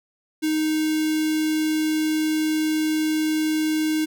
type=tone with notch filter; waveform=square; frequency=311.1 Hz; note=D#4; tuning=in tune; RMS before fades=-22 dBFS; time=0.42-4.06 s; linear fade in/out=20 ms; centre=1000 Hz; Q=1.1; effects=none